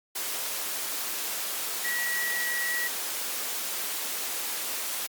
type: tone in noise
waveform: sine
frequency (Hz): 1929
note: B6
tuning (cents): -41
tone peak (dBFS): -28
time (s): 1.84-2.88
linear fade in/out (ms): 10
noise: white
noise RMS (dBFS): -32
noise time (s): 0.15-5.07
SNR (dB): +1
effects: high-pass 300 Hz 12 dB/octave + Opus 48 kbps